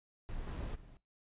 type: noise with level steps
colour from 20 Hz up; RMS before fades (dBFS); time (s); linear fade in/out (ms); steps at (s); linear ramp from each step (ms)
brown; -42 / -39 / -55; 0.29-0.97; 0; 0.46 / 0.74; 20
effects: noise-tail reverb RT60 0.2 s tail -19 dB re dry + resampled to 8000 Hz